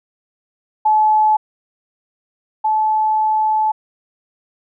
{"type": "tone pair in turn", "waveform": "sine", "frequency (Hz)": [860, 865.5], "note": ["A5", "A5"], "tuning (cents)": [-40, -29], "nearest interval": "unison", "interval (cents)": 11, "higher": "second", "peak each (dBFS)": [-10, -13], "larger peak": "first", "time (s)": [[0.85, 1.37], [2.64, 3.72]], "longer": "second", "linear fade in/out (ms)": 10, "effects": []}